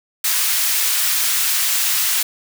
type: high-pass noise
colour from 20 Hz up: white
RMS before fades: -18 dBFS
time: 0.24-2.23 s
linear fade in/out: 5 ms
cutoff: 1400 Hz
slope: 12 dB/octave
effects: none